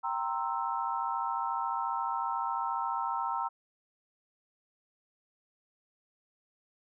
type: chord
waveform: sine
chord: C dominant seventh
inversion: second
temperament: equal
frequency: 784 / 932.3 / 1046.5 / 1318.5 Hz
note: G5 / Bb5 / C6 / E6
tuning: 0 / 0 / 0 / 0 cents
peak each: -37 / -33 / -37 / -36 dBFS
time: 0.03-3.49 s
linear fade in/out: 20 ms
effects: none